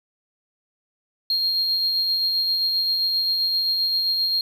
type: tone with tremolo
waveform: triangle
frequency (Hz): 4229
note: C8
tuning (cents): +18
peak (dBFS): -16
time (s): 1.3-4.41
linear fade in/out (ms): 2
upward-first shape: sine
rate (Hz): 7.6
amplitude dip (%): 30
effects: tanh soft clip ceiling -14 dBFS + 9-bit